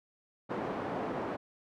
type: band-pass noise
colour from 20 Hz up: pink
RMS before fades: -36 dBFS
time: 0.49-1.37 s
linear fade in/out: 20 ms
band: 240 to 1000 Hz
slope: 12 dB/octave
effects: none